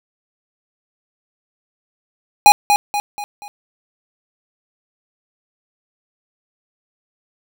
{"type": "tone with echo", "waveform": "square", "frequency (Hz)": 823, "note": "G#5", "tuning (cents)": -16, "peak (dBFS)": -4, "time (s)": [2.46, 2.52], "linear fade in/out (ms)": 0, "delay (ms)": 240, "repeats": 4, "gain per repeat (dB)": -7, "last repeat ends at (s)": 3.48, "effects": []}